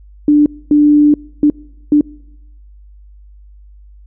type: tone bursts at uneven times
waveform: sine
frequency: 295.6 Hz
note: D4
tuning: 11 cents sharp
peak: -5 dBFS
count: 4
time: 0.28-0.46 / 0.71-1.14 / 1.43-1.5 / 1.92-2.01 s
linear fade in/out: 2 ms
effects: noise-tail reverb RT60 1.0 s tail -26 dB re dry + added 50 Hz sine -37 dBFS peak until 4.06 s